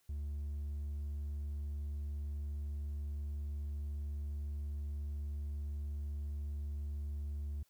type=tone with hard clipping; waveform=sine; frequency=72.8 Hz; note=D2; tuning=15 cents flat; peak=-38 dBFS; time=0.09-7.63 s; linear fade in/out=5 ms; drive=2 dB; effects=white hiss -74 dBFS RMS until 7.69 s